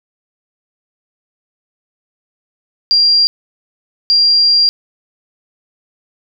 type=tone bursts at uneven times; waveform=sine; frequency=4766 Hz; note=D8; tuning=25 cents sharp; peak=-7 dBFS; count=2; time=2.91-3.27 / 4.1-4.69 s; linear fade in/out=0 ms; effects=8-bit

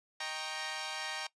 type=chord; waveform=10% pulse; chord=Eb dominant seventh; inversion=none; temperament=equal with one note detuned; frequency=622.3 / 784 / 932.3 / 1096.6 Hz; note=Eb5 / G5 / Bb5 / Db6; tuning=0 / 0 / 0 / -19 cents; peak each=-37 / -33 / -33 / -37 dBFS; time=0.2-1.27 s; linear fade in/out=5 ms; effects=noise-tail reverb RT60 0.1 s tail -19 dB re dry + resampled to 22050 Hz

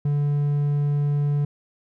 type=tone; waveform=triangle; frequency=145 Hz; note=D3; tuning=22 cents flat; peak=-17 dBFS; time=0.05-1.45 s; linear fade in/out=5 ms; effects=none

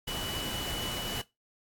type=tone in noise; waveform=sine; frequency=2960 Hz; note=F#7; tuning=in tune; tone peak=-36 dBFS; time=0.07-1.22 s; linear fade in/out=10 ms; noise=pink; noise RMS=-37 dBFS; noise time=0.07-1.22 s; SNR=-2 dB; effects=noise-tail reverb RT60 0.2 s tail -18 dB re dry + AAC 64 kbps

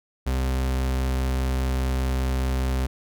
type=tone; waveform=40% pulse; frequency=64.9 Hz; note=C2; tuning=13 cents flat; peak=-21 dBFS; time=0.26-2.87 s; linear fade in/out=10 ms; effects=none

